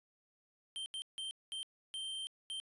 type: tone bursts at uneven times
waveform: square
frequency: 3136 Hz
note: G7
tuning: in tune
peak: -40 dBFS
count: 6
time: 0.76-0.86 / 0.94-1.02 / 1.18-1.31 / 1.52-1.63 / 1.94-2.27 / 2.5-2.6 s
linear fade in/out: 0 ms
effects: resampled to 24000 Hz